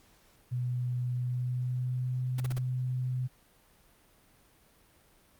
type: tone with pitch glide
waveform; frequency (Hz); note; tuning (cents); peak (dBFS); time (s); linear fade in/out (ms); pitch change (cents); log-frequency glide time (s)
sine; 123.9 to 126.94; B2 to B2; +6 to +48; -29; 0.51-3.28; 20; +42; 1.14-2.23
type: noise bursts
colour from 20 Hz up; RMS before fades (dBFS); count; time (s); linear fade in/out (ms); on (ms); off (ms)
pink; -40; 4; 2.38-2.586; 5; 23; 38
effects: pink hiss -63 dBFS RMS until 5.39 s + Opus 48 kbps